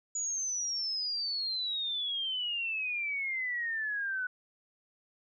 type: exponential sweep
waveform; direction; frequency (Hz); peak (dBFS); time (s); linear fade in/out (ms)
sine; down; 6910 to 1480; -31; 0.15-4.27; 5
effects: none